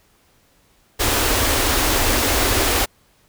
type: band-stop noise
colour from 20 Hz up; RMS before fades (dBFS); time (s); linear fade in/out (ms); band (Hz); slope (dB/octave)
pink; -18; 0.99-2.86; 20; 110 to 240; 48
effects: pink hiss -58 dBFS RMS until 3.28 s